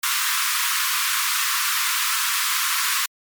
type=high-pass noise; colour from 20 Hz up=pink; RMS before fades=-22 dBFS; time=0.03-3.06 s; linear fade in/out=5 ms; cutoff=1000 Hz; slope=96 dB/octave; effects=MP3 96 kbps